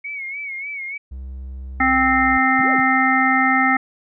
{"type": "tone with vibrato", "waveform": "sine", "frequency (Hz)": 2217, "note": "C#7", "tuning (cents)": 0, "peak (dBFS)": -26, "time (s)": [0.04, 0.98], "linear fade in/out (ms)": 10, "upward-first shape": "sine", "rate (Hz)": 3.4, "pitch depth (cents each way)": 76}
{"type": "tone with pitch glide", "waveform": "triangle", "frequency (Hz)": [65.3, 61.92], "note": ["C2", "B1"], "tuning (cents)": [-3, 5], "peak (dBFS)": -27, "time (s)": [1.11, 2.38], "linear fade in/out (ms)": 10, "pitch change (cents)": -92, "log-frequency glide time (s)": [1.75, 2.16]}
{"type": "harmonic tone", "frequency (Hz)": 261.6, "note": "C4", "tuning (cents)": 0, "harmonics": [1, 3, 5, 7, 8], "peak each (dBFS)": [-20, -20, -20, -20, -20], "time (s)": [1.8, 3.77], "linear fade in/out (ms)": 5}
{"type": "linear two-way sweep", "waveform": "sine", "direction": "up then down", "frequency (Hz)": [101.2, 659.3, 101.2], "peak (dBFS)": -29, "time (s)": [2.59, 2.8], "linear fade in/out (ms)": 0, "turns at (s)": 2.71}
{"effects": []}